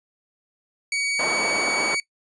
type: tone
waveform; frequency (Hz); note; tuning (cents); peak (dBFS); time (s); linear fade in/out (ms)
sawtooth; 2257; C#7; +31; -19; 0.92-2; 2
type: band-pass noise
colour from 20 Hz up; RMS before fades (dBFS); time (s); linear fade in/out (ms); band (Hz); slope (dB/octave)
white; -28; 1.19-1.95; 5; 300 to 970; 12
effects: noise-tail reverb RT60 0.1 s tail -19 dB re dry + resampled to 22050 Hz